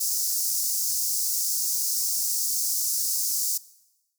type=high-pass noise; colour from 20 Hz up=pink; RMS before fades=-26 dBFS; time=0-3.58 s; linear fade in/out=10 ms; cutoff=5100 Hz; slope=48 dB/octave; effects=noise-tail reverb RT60 1.0 s tail -20 dB re dry